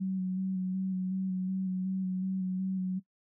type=tone with vibrato; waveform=sine; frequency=187.4 Hz; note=F#3; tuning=22 cents sharp; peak=-29 dBFS; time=0-3 s; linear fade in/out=20 ms; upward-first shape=square; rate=2.7 Hz; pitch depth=19 cents each way; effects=noise-tail reverb RT60 0.1 s tail -19 dB re dry